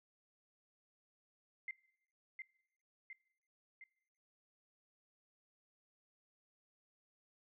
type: tone with echo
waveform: sine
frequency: 2087 Hz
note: C7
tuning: 5 cents flat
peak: -40 dBFS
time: 1.68-1.71 s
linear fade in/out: 2 ms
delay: 710 ms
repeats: 3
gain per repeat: -4 dB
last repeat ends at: 3.84 s
effects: noise-tail reverb RT60 0.9 s tail -23 dB re dry